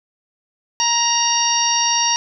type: harmonic tone with a mistuned harmonic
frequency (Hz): 941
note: A#5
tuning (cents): +16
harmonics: 1 / 2 / 3 / 4 / 5 / 6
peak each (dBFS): -20 / -28 / -23 / -28 / -24 / -18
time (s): 0.8-2.16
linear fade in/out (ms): 0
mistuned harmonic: 5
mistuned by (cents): -39
effects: none